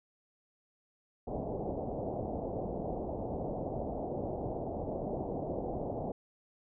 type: low-pass noise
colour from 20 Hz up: white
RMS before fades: -37 dBFS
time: 1.27-6.12 s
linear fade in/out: 5 ms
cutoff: 750 Hz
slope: 48 dB/octave
effects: none